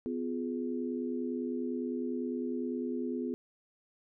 sine chord, F diminished, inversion second, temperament just, 251.4 / 349.2 / 419.1 Hz, Cb4 / F4 / Ab4, +31 / 0 / +16 cents, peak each -34 / -38 / -39 dBFS, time 0.06-3.34 s, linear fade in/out 0 ms, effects none

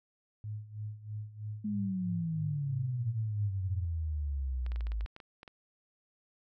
sine tone with tremolo, 106.3 Hz, G#2, 41 cents sharp, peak -35 dBFS, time 0.44-3.85 s, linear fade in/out 0 ms, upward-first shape sine, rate 3.1 Hz, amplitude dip 80%
sine exponential sweep, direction down, 213.4 to 51.91 Hz, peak -31 dBFS, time 1.64-5.06 s, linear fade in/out 10 ms
clicks, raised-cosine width 0.3 ms, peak -32 dBFS, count 12, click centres 4.664 / 4.719 / 4.76 / 4.808 / 4.869 / 4.919 / 5.009 / 5.061 / 5.164 / 5.202 / 5.431 / 5.478 s
effects none

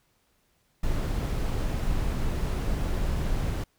brown noise, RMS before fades -27 dBFS, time 0.83-3.64 s, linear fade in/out 5 ms, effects pink hiss -69 dBFS RMS until 3.78 s

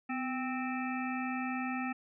harmonic tone with a mistuned harmonic, 261.6 Hz, C4, in tune, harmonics 1 / 3 / 5 / 7 / 9 / 10, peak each -35 / -40 / -42 / -43 / -45 / -45 dBFS, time 0.09-1.93 s, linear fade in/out 10 ms, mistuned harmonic 1, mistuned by -56 cents, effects none

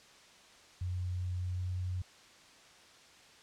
sine tone with pitch glide, 90.4 to 91.13 Hz, F#2 to F#2, -40 to -26 cents, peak -33 dBFS, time 0.81-2.02 s, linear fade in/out 5 ms, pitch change +14 cents, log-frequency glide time 1.43-1.66 s, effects white hiss -58 dBFS RMS until 3.42 s + low-pass 6000 Hz 12 dB/octave

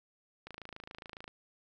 click train, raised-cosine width 0.3 ms, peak -29 dBFS, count 23, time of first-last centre 0.47-1.279 s, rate 27.2 Hz, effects none

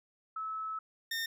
sine / 20% pulse tone pair in turn, 1300 / 1824.1 Hz, E6 / A#6, -24 / -38 cents, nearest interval tritone, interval 586 cents, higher second, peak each -35 / -28 dBFS, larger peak second, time 0.36-0.79 / 1.11-1.26 s, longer first, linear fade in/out 5 ms, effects none

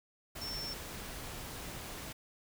sine tone in noise, 5410 Hz, E8, 44 cents sharp, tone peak -39 dBFS, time 0.41-0.74 s, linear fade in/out 10 ms, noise pink, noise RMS -44 dBFS, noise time 0.35-2.13 s, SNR +2 dB, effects none

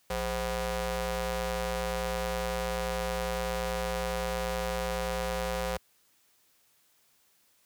sawtooth ring-modulated tone, 233.1 Hz, A#3, in tune, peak -22 dBFS, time 0.1-5.77 s, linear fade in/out 5 ms, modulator 289 Hz, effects white hiss -67 dBFS RMS until 7.65 s + high-pass 60 Hz 12 dB/octave

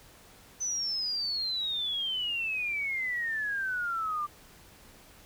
sine exponential sweep, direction down, 6110 to 1174.7 Hz, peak -29 dBFS, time 0.6-4.27 s, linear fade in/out 20 ms, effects pink hiss -55 dBFS RMS until 5.25 s

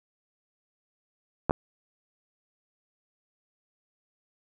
clicks, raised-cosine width 1 ms, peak -9 dBFS, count 2, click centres 1.496 / 1.509 s, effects none

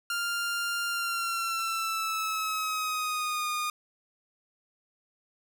sawtooth tone with pitch glide, 1396.9 to 1223.1 Hz, F6 to D#6, 0 to -30 cents, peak -25 dBFS, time 0.1-3.7 s, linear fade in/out 2 ms, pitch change -230 cents, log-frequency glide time 0.88-3.47 s, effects none

